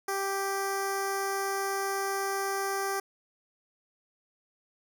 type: tone with notch filter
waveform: 10% pulse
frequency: 392 Hz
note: G4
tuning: in tune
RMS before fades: -31 dBFS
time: 0.08-3 s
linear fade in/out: 5 ms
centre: 2800 Hz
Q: 0.95
effects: none